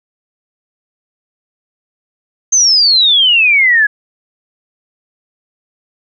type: exponential sweep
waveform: sine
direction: down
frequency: 6400 to 1656 Hz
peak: -6 dBFS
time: 2.52-3.87 s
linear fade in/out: 10 ms
effects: none